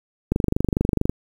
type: click train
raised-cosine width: 3 ms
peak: -6 dBFS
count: 20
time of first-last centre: 0.32-1.096 s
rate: 24.5 Hz
effects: 7-bit